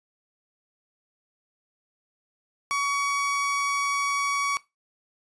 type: tone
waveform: 30% pulse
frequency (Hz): 1128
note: C#6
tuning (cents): +30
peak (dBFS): -21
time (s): 2.71-4.57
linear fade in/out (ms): 0
effects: noise-tail reverb RT60 0.2 s tail -18 dB re dry + resampled to 22050 Hz